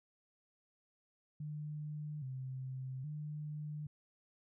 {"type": "tone with vibrato", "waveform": "sine", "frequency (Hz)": 140.3, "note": "C#3", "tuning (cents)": 21, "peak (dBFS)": -40, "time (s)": [1.4, 3.87], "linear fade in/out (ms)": 5, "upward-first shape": "square", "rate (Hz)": 0.61, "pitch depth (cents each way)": 120, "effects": []}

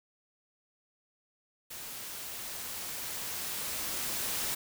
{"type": "noise with level ramp", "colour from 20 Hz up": "white", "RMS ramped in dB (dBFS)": [-43, -33], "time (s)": [1.7, 4.55], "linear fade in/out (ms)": 10, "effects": []}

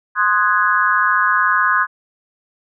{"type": "chord", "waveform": "sine", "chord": "Ab dominant seventh", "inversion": "first", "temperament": "equal", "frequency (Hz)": [1046.5, 1244.5, 1480, 1661.2], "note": ["C6", "Eb6", "Gb6", "Ab6"], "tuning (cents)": [0, 0, 0, 0], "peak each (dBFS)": -18, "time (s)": [0.15, 1.87], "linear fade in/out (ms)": 50, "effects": []}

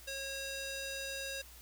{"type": "tone with band-pass filter", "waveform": "square", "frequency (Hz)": 544, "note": "C#5", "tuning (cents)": -33, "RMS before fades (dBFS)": -41, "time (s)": [0.07, 1.42], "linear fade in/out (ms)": 10, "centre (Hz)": 4800, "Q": 0.66, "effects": ["added 60 Hz sine -56 dBFS peak until 1.61 s", "white hiss -56 dBFS RMS until 1.61 s"]}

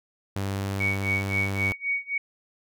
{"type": "tone", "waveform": "sawtooth", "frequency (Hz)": 98.2, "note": "G2", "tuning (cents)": 4, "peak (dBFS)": -23, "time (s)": [0.36, 1.72], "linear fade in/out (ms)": 0}
{"type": "tone with tremolo", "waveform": "sine", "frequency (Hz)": 2241, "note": "C#7", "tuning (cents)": 18, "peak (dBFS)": -22, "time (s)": [0.8, 2.18], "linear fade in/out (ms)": 5, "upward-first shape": "sine", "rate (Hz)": 3.8, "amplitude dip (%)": 95}
{"effects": []}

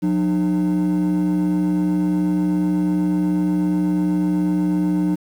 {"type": "tone pair together", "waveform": "triangle", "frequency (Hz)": [179.99, 302.7], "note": ["F#3", "D#4"], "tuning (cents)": [-48, -48], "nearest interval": "major sixth", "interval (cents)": 900, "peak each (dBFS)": -16, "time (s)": [0.02, 5.16], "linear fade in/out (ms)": 20, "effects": ["tanh soft clip ceiling -11 dBFS", "8-bit"]}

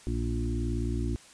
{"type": "harmonic tone with a mistuned harmonic", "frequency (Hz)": 58.5, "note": "A#1", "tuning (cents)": 7, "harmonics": [1, 2, 4, 5, 6], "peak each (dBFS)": [-30, -33, -36, -37, -38], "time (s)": [0.07, 1.16], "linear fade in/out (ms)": 0, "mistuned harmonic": 2, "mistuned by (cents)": -17, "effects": ["white hiss -53 dBFS RMS until 1.33 s", "resampled to 22050 Hz"]}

